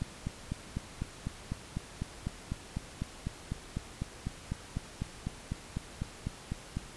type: click train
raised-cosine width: 5 ms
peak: -21 dBFS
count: 28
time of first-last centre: 0.02-6.77 s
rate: 4 Hz
effects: pink hiss -49 dBFS RMS until 6.96 s + resampled to 24000 Hz